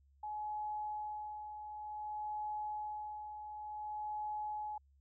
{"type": "tone with tremolo", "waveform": "sine", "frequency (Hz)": 846, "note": "G#5", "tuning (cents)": 32, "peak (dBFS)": -37, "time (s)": [0.23, 4.78], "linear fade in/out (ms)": 5, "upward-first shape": "sine", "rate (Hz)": 0.55, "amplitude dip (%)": 55, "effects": ["added 69 Hz sine -65 dBFS peak until 5 s"]}